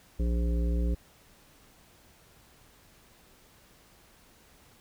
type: harmonic tone with a mistuned harmonic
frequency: 58.27 Hz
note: A#1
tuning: in tune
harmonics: 1 / 3 / 5 / 7 / 9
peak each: -25 / -35 / -39 / -42 / -44 dBFS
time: 0.19-0.95 s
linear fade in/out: 10 ms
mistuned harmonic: 1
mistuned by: +38 cents
effects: pink hiss -59 dBFS RMS until 4.8 s